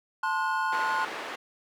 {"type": "chord", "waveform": "triangle", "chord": "F# diminished", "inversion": "first", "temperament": "equal with one note detuned", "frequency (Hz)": [880, 1046.5, 1448.7], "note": ["A5", "C6", "F#6"], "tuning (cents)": [0, 0, -37], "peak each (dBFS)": -28, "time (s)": [0.23, 1.05], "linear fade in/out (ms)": 5}
{"type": "band-pass noise", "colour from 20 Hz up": "white", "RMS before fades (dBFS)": -37, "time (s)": [0.72, 1.36], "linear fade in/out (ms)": 10, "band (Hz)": [370, 1800], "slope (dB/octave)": 12}
{"effects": []}